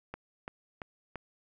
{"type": "click train", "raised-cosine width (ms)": 0.5, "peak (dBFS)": -24, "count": 4, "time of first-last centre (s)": [0.14, 1.157], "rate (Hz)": 2.95, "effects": []}